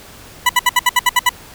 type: tone bursts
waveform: 20% pulse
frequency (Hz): 988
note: B5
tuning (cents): 0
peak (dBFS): -4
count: 9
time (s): 0.46-1.293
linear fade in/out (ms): 5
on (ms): 33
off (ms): 67
effects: pink hiss -39 dBFS RMS until 1.54 s